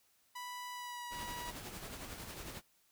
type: tone with pitch glide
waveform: sawtooth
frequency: 987 to 968.4 Hz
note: B5 to B5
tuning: -1 to -34 cents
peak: -39 dBFS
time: 0.35-1.51 s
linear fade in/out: 10 ms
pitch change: -33 cents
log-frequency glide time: 0.73-1.05 s
type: noise with tremolo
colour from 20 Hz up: pink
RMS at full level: -45 dBFS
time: 1.1-2.62 s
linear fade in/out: 50 ms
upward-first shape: sine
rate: 11 Hz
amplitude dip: 45%
effects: white hiss -72 dBFS RMS until 2.91 s